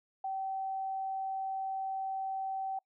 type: tone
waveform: sine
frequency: 770 Hz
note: G5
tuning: 31 cents flat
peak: -33 dBFS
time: 0.24-2.79 s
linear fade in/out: 5 ms
effects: noise-tail reverb RT60 0.1 s tail -26 dB re dry